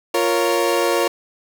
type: chord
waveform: 30% pulse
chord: Bb minor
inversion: second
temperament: equal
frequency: 349.2 / 466.2 / 554.4 Hz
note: F4 / Bb4 / Db5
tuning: 0 / 0 / 0 cents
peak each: -18 dBFS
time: 0.14-1.08 s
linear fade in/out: 5 ms
effects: none